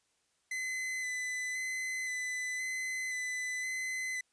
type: tone with vibrato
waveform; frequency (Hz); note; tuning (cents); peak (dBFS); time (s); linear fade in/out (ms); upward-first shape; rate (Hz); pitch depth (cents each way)
45% pulse; 2020; B6; +39; -34; 0.51-4.21; 5; square; 0.96; 13
effects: white hiss -75 dBFS RMS until 4.32 s + resampled to 22050 Hz